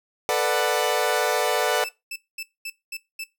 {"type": "chord", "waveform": "sawtooth", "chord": "B minor seventh", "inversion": "third", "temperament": "equal with one note detuned", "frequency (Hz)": [440, 493.9, 591.8, 740], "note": ["A4", "B4", "D5", "F#5"], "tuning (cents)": [0, 0, 13, 0], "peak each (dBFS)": -22, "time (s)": [0.29, 1.84], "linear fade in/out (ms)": 0}
{"type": "tone bursts", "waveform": "sawtooth", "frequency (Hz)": 2637, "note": "E7", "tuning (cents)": 0, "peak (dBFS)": -27, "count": 6, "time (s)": [1.84, 3.24], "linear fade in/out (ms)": 5, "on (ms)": 50, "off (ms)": 220}
{"effects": ["noise-tail reverb RT60 0.2 s tail -18 dB re dry"]}